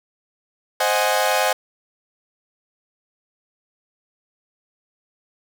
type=chord; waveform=sawtooth; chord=Ab dominant seventh; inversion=first; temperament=equal; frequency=523.3 / 622.3 / 740 / 830.6 Hz; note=C5 / Eb5 / Gb5 / Ab5; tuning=0 / 0 / 0 / 0 cents; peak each=-19 dBFS; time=0.8-1.53 s; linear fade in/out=5 ms; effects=none